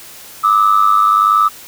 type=tone pair together; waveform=sine; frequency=1188 / 1289.2 Hz; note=D6 / E6; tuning=+20 / -39 cents; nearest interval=minor second; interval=141 cents; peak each=-10 dBFS; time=0.43-1.49 s; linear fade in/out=20 ms; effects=tanh soft clip ceiling -2 dBFS + white hiss -36 dBFS RMS until 1.67 s